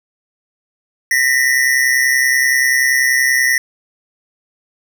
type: tone pair together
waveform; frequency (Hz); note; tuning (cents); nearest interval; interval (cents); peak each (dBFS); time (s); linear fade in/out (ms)
square; 1845.1 / 1975.5; A#6 / B6; -18 / 0; minor second; 118; -15; 1.11-3.58; 2
effects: none